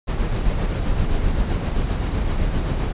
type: noise with tremolo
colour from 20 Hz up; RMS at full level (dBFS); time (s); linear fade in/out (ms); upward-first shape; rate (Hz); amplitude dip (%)
brown; -19; 0.07-2.93; 20; sine; 7.7; 35
effects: resampled to 8000 Hz